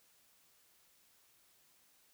silence, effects white hiss -69 dBFS RMS until 2.13 s

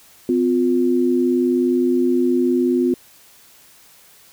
sine tone pair together, 254.7 / 353.9 Hz, C4 / F4, -46 / +23 cents, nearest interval tritone, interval 569 cents, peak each -17 dBFS, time 0.29-2.94 s, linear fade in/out 2 ms, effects white hiss -49 dBFS RMS until 4.32 s

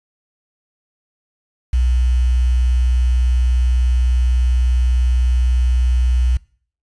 sine tone with quantisation, 61.74 Hz, B1, in tune, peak -12 dBFS, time 1.73-6.37 s, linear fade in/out 5 ms, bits 6, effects noise-tail reverb RT60 0.5 s tail -23 dB re dry + resampled to 22050 Hz

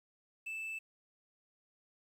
triangle tone, 2637 Hz, E7, in tune, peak -37 dBFS, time 0.46-0.79 s, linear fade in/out 10 ms, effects 11-bit

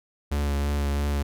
45% pulse tone with vibrato, 71.6 Hz, D2, 43 cents flat, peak -23 dBFS, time 0.31-1.23 s, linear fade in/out 10 ms, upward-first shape sine, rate 3 Hz, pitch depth 21 cents each way, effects none

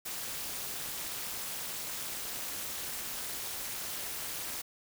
white noise with amplitude modulation, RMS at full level -35 dBFS, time 0.05-4.62 s, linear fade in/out 10 ms, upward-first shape sine, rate 283 Hz, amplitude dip 80%, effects none

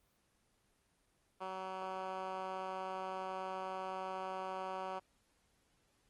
10% pulse tone with band-pass filter, 188.3 Hz, F#3, 31 cents sharp, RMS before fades -42 dBFS, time 1.4-5 s, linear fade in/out 20 ms, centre 920 Hz, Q 1, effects pink hiss -75 dBFS RMS until 6.09 s + Opus 24 kbps

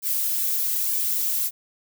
violet noise with flanger, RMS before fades -24 dBFS, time 0.02-1.51 s, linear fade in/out 50 ms, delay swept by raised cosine 1.5 to 5 ms, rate 1.1 Hz, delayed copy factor -0.85, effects none

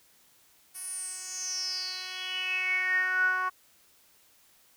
10% pulse tone with band-pass filter sweep, 370 Hz, F#4, in tune, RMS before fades -31 dBFS, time 0.74-3.5 s, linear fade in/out 20 ms, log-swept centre 11000 to 1200 Hz, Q 9.9, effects white hiss -62 dBFS RMS until 4.76 s

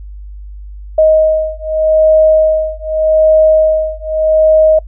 sine beating tone pair, 627 / 627.83 Hz, D#5 / D#5, +13 / +15 cents, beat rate 0.83 Hz, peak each -10 dBFS, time 0.98-4.79 s, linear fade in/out 5 ms, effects noise-tail reverb RT60 0.1 s tail -24 dB re dry + added 50 Hz sine -26 dBFS peak until 4.87 s

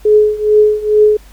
sine tone with tremolo, 423.9 Hz, G#4, 35 cents sharp, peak -3 dBFS, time 0.05-1.17 s, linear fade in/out 5 ms, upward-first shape triangle, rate 2.3 Hz, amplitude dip 90%, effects added 50 Hz sine -37 dBFS peak until 1.32 s + pink hiss -45 dBFS RMS until 1.32 s

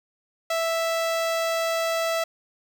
sawtooth tone with notch filter, 659.3 Hz, E5, in tune, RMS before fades -25 dBFS, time 0.5-2.24 s, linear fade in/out 5 ms, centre 11000 Hz, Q 1.8, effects none

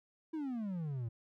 triangle exponential sweep, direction down, 329.6 to 110 Hz, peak -34 dBFS, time 0.33-1.09 s, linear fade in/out 10 ms, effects none

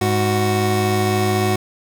25% pulse tone pair together, 103.73 / 370 Hz, G#2 / F#4, -2 / 0 cents, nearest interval octave + minor seventh, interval 2202 cents, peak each -15 dBFS, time 0.01-1.56 s, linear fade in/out 5 ms, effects none

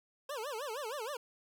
25% pulse tone with vibrato, 507 Hz, B4, 45 cents sharp, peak -34 dBFS, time 0.29-1.17 s, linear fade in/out 5 ms, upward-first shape sine, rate 6.4 Hz, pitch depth 290 cents each way, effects none

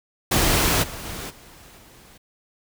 pink noise with level steps, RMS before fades -19 / -35 / -33 / -47 / -49 dBFS, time 0.31-2.18 s, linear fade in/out 10 ms, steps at 0.82 / 1.04 / 1.29 / 1.77 s, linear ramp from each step 20 ms, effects none

